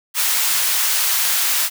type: high-pass noise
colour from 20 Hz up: white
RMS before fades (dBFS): -18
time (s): 0.14-1.7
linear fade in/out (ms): 50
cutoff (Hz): 1000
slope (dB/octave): 12
effects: none